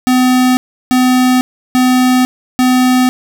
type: tone bursts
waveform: square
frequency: 253.4 Hz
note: B3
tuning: 45 cents sharp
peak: -8 dBFS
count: 4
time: 0.07-3.09 s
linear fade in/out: 0 ms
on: 500 ms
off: 340 ms
effects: none